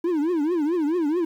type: tone with vibrato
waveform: triangle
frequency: 322.3 Hz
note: E4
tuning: 39 cents flat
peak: -18 dBFS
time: 0.04-1.25 s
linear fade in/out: 5 ms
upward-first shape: triangle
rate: 4.6 Hz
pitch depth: 240 cents each way
effects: 9-bit